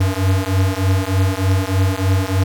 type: beating tone pair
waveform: square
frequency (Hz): 93.4 / 96.7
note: F#2 / G2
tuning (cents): +17 / -23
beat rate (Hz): 3.3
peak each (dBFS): -18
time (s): 0-2.44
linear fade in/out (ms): 10
effects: none